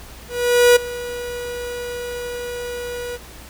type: tone with ADSR envelope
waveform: 45% pulse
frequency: 485.5 Hz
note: B4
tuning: 30 cents flat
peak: -8 dBFS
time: 0.28-3.18 s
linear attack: 480 ms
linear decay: 12 ms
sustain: -18 dB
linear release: 30 ms
effects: added 60 Hz sine -41 dBFS peak until 3.49 s + pink hiss -41 dBFS RMS until 3.49 s